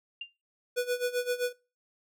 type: tone with exponential decay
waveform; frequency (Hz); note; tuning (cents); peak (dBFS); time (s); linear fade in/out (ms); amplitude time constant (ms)
sine; 2794; F7; 0; -31; 0.21-0.3; 5; 18
type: tone with tremolo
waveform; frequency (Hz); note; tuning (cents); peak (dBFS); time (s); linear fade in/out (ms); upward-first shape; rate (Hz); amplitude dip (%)
square; 491.7; B4; -8; -26; 0.76-1.53; 20; sine; 7.7; 85
effects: noise-tail reverb RT60 0.3 s tail -21 dB re dry